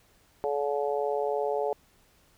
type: harmonic tone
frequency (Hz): 143.2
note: D3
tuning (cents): -43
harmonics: 3 / 4 / 5 / 6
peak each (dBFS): -29 / -31 / -33 / -35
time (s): 0.44-1.73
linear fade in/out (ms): 0
effects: pink hiss -63 dBFS RMS until 2.37 s